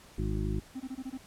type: harmonic tone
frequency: 51.91 Hz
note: G#1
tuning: in tune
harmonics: 1 / 2 / 3 / 4 / 6 / 7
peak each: -32 / -35 / -37 / -38 / -40 / -40 dBFS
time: 0.18-0.6 s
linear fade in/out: 5 ms
type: tone bursts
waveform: triangle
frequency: 261.6 Hz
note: C4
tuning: in tune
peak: -33 dBFS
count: 6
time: 0.75-1.177 s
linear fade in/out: 10 ms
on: 52 ms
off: 23 ms
effects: pink hiss -55 dBFS RMS until 1.26 s + low-pass 12000 Hz 12 dB/octave